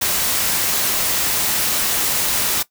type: noise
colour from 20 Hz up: white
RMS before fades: -19 dBFS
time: 0.01-2.63 s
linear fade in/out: 10 ms
effects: noise-tail reverb RT60 0.1 s tail -18 dB re dry